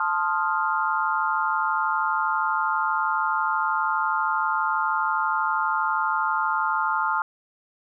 sine chord, F dominant seventh, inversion first, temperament equal, 880 / 1046.5 / 1244.5 / 1396.9 Hz, A5 / C6 / Eb6 / F6, 0 / 0 / 0 / 0 cents, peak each -26 / -28 / -27 / -26 dBFS, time 0-7.22 s, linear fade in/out 2 ms, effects none

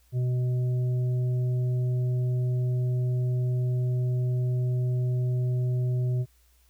harmonic tone, 125 Hz, B2, 21 cents sharp, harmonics 1 / 3 / 5, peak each -23 / -39 / -45 dBFS, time 0.12-6.26 s, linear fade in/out 50 ms, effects added 60 Hz sine -60 dBFS peak until 6.69 s + white hiss -66 dBFS RMS until 6.69 s

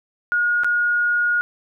sine tone with dropouts, 1438 Hz, F#6, 50 cents flat, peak -16 dBFS, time 0.32-1.41 s, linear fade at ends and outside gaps 0 ms, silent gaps 0.635-0.645 s, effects none

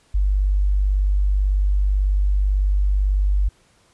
sine tone, 49.07 Hz, G1, 2 cents sharp, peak -15 dBFS, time 0.14-3.49 s, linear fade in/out 10 ms, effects pink hiss -58 dBFS RMS until 3.93 s + resampled to 24000 Hz

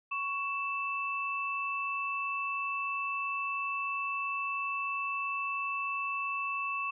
sine tone pair together, 1112 / 2645 Hz, C#6 / E7, +5 / +5 cents, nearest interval octave + minor third, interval 1500 cents, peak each -34 / -34 dBFS, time 0.11-6.91 s, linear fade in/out 10 ms, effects none

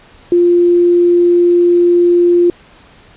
sine tone with quantisation, 349.2 Hz, F4, in tune, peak -6 dBFS, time 0.32-2.5 s, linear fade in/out 2 ms, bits 6, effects pink hiss -43 dBFS RMS until 3.16 s + resampled to 8000 Hz

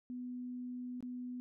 sine tone with dropouts, 248.3 Hz, B3, 9 cents sharp, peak -40 dBFS, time 0.1-1.4 s, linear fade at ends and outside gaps 0 ms, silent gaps 1.006-1.026 s, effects none

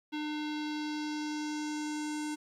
square tone with low-pass filter sweep, 301.8 Hz, D4, 47 cents sharp, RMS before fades -36 dBFS, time 0.12-2.36 s, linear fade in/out 20 ms, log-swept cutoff 3500 to 8500 Hz, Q 2.2, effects 11-bit

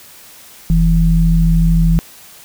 sine tone pair together, 43.21 / 164.81 Hz, F1 / E3, -18 / 0 cents, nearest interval octave + major seventh, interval 2318 cents, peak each -11 dBFS, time 0.7-1.99 s, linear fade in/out 0 ms, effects white hiss -40 dBFS RMS until 2.44 s

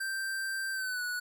square tone with pitch glide, 1568 to 1471.5 Hz, G6 to F#6, 0 to -10 cents, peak -33 dBFS, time 0-1.2 s, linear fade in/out 10 ms, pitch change -110 cents, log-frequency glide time 0.72-1.02 s, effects none

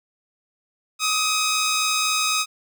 10% pulse tone pair together, 1202.1 / 1266 Hz, D6 / D#6, +40 / +30 cents, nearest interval minor second, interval 90 cents, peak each -21 / -12 dBFS, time 0.99-2.46 s, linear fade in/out 50 ms, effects none

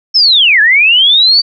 sine linear two-way sweep, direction down then up, 5400 to 1653 to 4636 Hz, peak -4 dBFS, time 0.14-1.42 s, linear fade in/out 20 ms, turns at 0.61 s, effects none

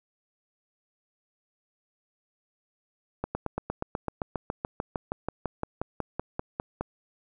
slowing click train, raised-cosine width 1 ms, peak -15 dBFS, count 24, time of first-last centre 3.24-6.81 s, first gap 110 ms, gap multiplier 1.03, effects none

